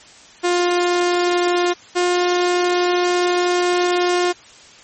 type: tone pair in turn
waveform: sawtooth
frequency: 353.2 / 355.7 Hz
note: F4 / F4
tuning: +20 / +32 cents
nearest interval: unison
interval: 12 cents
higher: second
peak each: -11 dBFS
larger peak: neither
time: 0.43-1.74 / 1.95-4.33 s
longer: second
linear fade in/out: 20 ms
effects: white hiss -44 dBFS RMS until 4.83 s + MP3 32 kbps